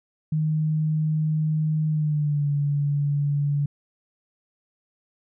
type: tone with pitch glide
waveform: sine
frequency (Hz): 155.2 to 143.97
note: D#3 to D3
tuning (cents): -4 to -34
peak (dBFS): -20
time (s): 0.32-3.66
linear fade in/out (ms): 5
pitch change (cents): -130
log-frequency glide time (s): 1.88-2.48
effects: none